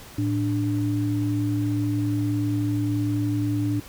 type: tone pair together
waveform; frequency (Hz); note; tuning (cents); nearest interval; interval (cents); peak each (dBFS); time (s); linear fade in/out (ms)
sine; 111.15 / 294.1; A2 / D4; +18 / +3; octave + perfect fourth; 1685; -24; 0.18-3.8; 5
effects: pink hiss -44 dBFS RMS until 3.88 s